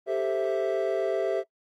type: chord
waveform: triangle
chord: A minor seventh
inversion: third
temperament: equal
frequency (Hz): 392 / 440 / 523.3 / 659.3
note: G4 / A4 / C5 / E5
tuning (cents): 0 / 0 / 0 / 0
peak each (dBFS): -27 / -30 / -30 / -26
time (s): 0.06-1.44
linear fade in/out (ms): 50
effects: noise-tail reverb RT60 0.1 s tail -20 dB re dry + Opus 24 kbps